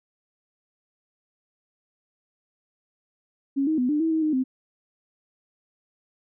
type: tone with pitch steps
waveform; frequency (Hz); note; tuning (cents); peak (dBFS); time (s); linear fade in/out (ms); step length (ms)
sine; 275.4 / 314.4 / 250 / 298.2 / 324.1 / 318.4 / 308.1 / 259.2; C#4 / D#4 / B3 / D4 / E4 / D#4 / D#4 / C4; -11 / +18 / +21 / +27 / -29 / +40 / -17 / -16; -20; 3.56-4.44; 20; 110
effects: none